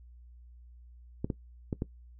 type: clicks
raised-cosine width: 3 ms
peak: -18 dBFS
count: 4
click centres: 1.245 / 1.302 / 1.728 / 1.821 s
effects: noise-tail reverb RT60 0.1 s tail -18 dB re dry + added 60 Hz sine -50 dBFS peak until 2.19 s